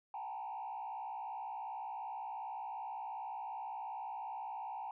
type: tone with frequency modulation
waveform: sine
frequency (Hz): 848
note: G#5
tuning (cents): +36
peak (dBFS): -39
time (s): 0.14-4.91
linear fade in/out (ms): 2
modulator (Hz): 62.7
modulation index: 1.4
effects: tanh soft clip ceiling -37 dBFS